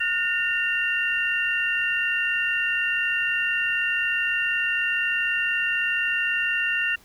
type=tone cluster; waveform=sine; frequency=1442 / 1821 / 2767 Hz; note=F#6 / A#6 / F7; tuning=-45 / -41 / -17 cents; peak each=-28 / -25 / -25 dBFS; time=0-6.96 s; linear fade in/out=10 ms; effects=pink hiss -54 dBFS RMS until 7.04 s